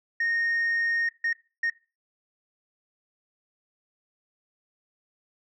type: tone bursts at uneven times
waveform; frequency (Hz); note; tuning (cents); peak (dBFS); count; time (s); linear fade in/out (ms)
sine; 1851; A#6; -13; -21; 3; 0.2-1.09 / 1.24-1.33 / 1.63-1.7; 5
effects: noise-tail reverb RT60 0.3 s tail -20 dB re dry + tanh soft clip ceiling -21 dBFS